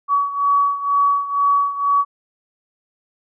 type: beating tone pair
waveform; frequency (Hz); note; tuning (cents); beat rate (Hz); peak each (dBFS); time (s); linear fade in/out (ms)
sine; 1132 / 1134.1; C#6 / C#6; +36 / +39; 2.1; -16 / -20; 0.08-2.05; 50
effects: none